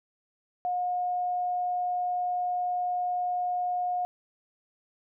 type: tone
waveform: sine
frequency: 719 Hz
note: F#5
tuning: 50 cents flat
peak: -26 dBFS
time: 0.65-4.05 s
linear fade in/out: 0 ms
effects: none